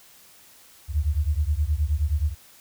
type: beating tone pair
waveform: sine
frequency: 70.8 / 80.3 Hz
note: C#2 / E2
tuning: +37 / -45 cents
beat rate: 9.5 Hz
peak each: -23 / -24 dBFS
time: 0.88-2.35 s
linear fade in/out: 50 ms
effects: white hiss -52 dBFS RMS until 2.6 s